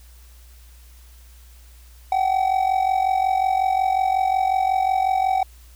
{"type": "tone with amplitude modulation", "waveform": "triangle", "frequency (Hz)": 760, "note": "F#5", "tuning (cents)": 46, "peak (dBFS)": -12, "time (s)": [2.12, 5.43], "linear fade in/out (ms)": 2, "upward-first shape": "sine", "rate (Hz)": 45.5, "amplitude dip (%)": 75, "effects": ["added 60 Hz sine -44 dBFS peak until 5.75 s", "white hiss -54 dBFS RMS until 5.75 s"]}